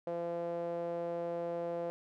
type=tone with band-pass filter; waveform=sawtooth; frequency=170.8 Hz; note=F3; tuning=38 cents flat; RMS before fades=-37 dBFS; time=0.07-1.9 s; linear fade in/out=0 ms; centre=560 Hz; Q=4.7; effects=none